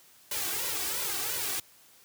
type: noise with flanger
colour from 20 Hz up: white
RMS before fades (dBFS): -32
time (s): 0.31-1.6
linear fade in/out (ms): 5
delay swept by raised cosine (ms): 2 to 2.65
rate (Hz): 2.9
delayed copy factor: +0.85
effects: white hiss -58 dBFS RMS until 2.04 s + high-pass 80 Hz 12 dB/octave